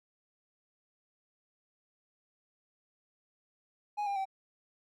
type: tone with pitch steps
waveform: triangle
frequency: 830.6 / 800.9 / 772.3 Hz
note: G#5 / G5 / G5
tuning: 0 / +37 / -26 cents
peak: -29 dBFS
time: 3.97-4.255 s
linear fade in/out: 20 ms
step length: 95 ms
effects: none